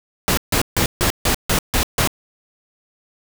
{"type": "noise bursts", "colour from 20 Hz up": "pink", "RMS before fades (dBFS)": -17, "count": 8, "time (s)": [0.28, 2.074], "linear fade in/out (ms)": 0, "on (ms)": 93, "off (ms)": 150, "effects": []}